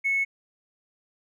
triangle tone with tanh clipping, 2200 Hz, C#7, 14 cents flat, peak -21 dBFS, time 0.04-0.25 s, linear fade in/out 20 ms, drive 1 dB, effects none

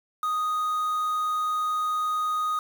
triangle tone with quantisation, 1244.5 Hz, D#6, in tune, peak -22 dBFS, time 0.23-2.59 s, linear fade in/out 2 ms, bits 7, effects none

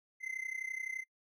triangle tone with amplitude modulation, 2064 Hz, C7, 24 cents flat, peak -32 dBFS, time 0.2-1.05 s, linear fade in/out 50 ms, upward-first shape sine, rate 31.7 Hz, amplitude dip 85%, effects noise-tail reverb RT60 0.1 s tail -25 dB re dry

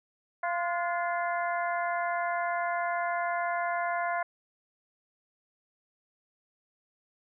harmonic tone with a mistuned harmonic, 345.8 Hz, F4, 17 cents flat, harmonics 2 / 3 / 4 / 5 / 6, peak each -30 / -34 / -36 / -38 / -40 dBFS, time 0.43-4.23 s, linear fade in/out 5 ms, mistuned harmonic 4, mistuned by +57 cents, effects none

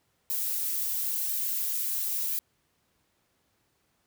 violet noise with flanger, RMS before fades -30 dBFS, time 0.3-2.39 s, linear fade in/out 0 ms, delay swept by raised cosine 1.4 to 7 ms, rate 0.97 Hz, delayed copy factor -0.85, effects pink hiss -72 dBFS RMS until 4.06 s + high-pass 60 Hz 12 dB/octave

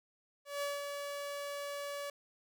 sawtooth tone with ADSR envelope, 571 Hz, D5, 49 cents flat, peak -30 dBFS, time 0.45-2.1 s, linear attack 170 ms, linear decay 190 ms, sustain -5 dB, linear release 3 ms, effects none

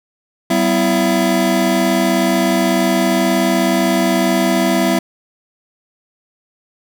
square tone cluster, 191.7 / 251 / 331.7 / 671 Hz, G3 / B3 / E4 / E5, -38 / +28 / +11 / +31 cents, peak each -19 dBFS, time 0.5-4.99 s, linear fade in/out 5 ms, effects none

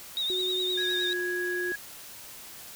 sine tone with vibrato, 3729 Hz, A#7, in tune, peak -26 dBFS, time 0.17-1.13 s, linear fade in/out 0 ms, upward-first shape triangle, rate 9.7 Hz, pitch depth 64 cents each way
sine tone with pitch glide, 369 to 357.5 Hz, F#4 to F4, -5 to +41 cents, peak -30 dBFS, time 0.3-1.72 s, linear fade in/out 0 ms, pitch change -54 cents, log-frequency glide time 0.59-1.13 s
sine tone, 1661.2 Hz, G#6, in tune, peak -29 dBFS, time 0.77-1.76 s, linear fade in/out 10 ms
effects tanh soft clip ceiling -21 dBFS + white hiss -45 dBFS RMS until 2.75 s

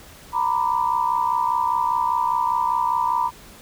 sine tone cluster, 926 / 991 / 1179 Hz, A#5 / B5 / D6, -12 / +6 / +6 cents, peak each -22 / -21 / -29 dBFS, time 0.32-3.31 s, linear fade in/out 50 ms, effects pink hiss -45 dBFS RMS until 3.61 s

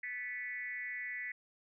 sine tone with frequency modulation, 1975.5 Hz, B6, in tune, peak -38 dBFS, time 0.03-1.32 s, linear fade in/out 5 ms, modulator 232 Hz, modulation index 0.9, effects none

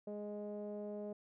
sawtooth tone with low-pass filter, 207.7 Hz, G#3, in tune, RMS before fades -44 dBFS, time 0.07-1.13 s, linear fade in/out 5 ms, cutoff 550 Hz, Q 8.1, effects none

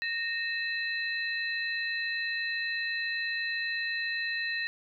sine tone cluster, 1847 / 2615 / 4038 Hz, A#6 / E7 / B7, -16 / -15 / +38 cents, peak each -31 / -37 / -37 dBFS, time 0.02-4.67 s, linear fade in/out 0 ms, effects none

